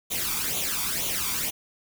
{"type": "noise with flanger", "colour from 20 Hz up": "white", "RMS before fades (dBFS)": -28, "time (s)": [0.1, 1.51], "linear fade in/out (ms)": 20, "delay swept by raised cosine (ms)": [0.29, 0.88], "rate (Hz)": 2.1, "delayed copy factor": 0.7, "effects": []}